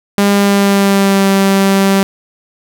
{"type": "tone with pitch glide", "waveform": "sawtooth", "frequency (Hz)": [201.3, 195.23], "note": ["G3", "G3"], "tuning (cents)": [46, -7], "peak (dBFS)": -4, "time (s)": [0.18, 2.03], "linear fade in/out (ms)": 0, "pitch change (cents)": -53, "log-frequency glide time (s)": [0.32, 1.28], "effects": []}